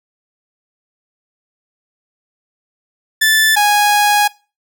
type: tone pair in turn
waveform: sawtooth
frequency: 1755 / 828.2 Hz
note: A6 / G#5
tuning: -5 / -5 cents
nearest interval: octave + minor second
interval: 1300 cents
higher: first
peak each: -6 dBFS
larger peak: neither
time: 3.21-3.56 / 3.56-4.28 s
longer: second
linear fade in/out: 10 ms
effects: noise-tail reverb RT60 0.3 s tail -21 dB re dry